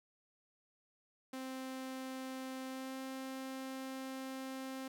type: tone with pitch glide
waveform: sawtooth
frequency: 261.6 to 264.2 Hz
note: C4 to C4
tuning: 0 to +17 cents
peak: -38 dBFS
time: 1.33-4.88 s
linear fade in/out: 5 ms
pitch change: +17 cents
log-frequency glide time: 2.67-2.98 s
effects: 13-bit